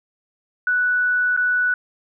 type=tone with dropouts; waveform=sine; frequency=1480 Hz; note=F#6; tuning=in tune; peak=-16 dBFS; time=0.67-1.74 s; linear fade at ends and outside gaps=2 ms; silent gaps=1.365-1.374 s; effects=none